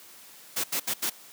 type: noise bursts at uneven times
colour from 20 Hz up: white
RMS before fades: -28 dBFS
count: 4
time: 0.56-0.64 / 0.72-0.8 / 0.87-0.94 / 1.02-1.1 s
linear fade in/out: 10 ms
effects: white hiss -50 dBFS RMS until 1.32 s + high-pass 150 Hz 12 dB/octave